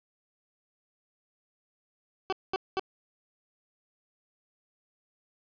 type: tone bursts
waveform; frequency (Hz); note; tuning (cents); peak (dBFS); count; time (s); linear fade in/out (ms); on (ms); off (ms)
20% pulse; 380.8; F#4; +50; -22; 3; 2.3-2.795; 0; 25; 210
effects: resampled to 11025 Hz + 9-bit